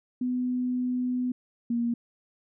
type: tone pair in turn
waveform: sine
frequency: 250 / 236 Hz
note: B3 / A#3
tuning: +21 / +22 cents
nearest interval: minor second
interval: 99 cents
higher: first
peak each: -25 / -24 dBFS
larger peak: second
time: 0.21-1.32 / 1.7-1.94 s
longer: first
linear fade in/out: 5 ms
effects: none